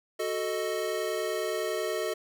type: chord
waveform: square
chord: D# diminished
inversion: first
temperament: equal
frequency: 370 / 440 / 622.3 Hz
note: F#4 / A4 / D#5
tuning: 0 / 0 / 0 cents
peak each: -35 / -33 / -34 dBFS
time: 0.19-2.14 s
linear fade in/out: 10 ms
effects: none